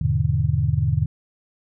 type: chord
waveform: sine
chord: E dominant seventh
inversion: none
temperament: just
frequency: 82.41 / 103.01 / 123.61 / 148.33 Hz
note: E2 / G#2 / B2 / D3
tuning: 0 / -14 / +2 / +18 cents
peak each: -24 / -23 / -23 / -22 dBFS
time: 0.01-1.06 s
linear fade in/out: 5 ms
effects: none